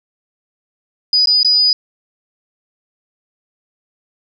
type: tone with dropouts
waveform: sine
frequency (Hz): 4948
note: D#8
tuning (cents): -10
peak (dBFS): -9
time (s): 1.13-1.73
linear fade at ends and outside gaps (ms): 2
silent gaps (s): 1.258-1.272 / 1.431-1.447
effects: none